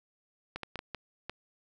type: clicks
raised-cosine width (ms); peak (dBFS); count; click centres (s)
0.3; -21; 6; 0.56 / 0.633 / 0.757 / 0.791 / 0.947 / 1.296
effects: none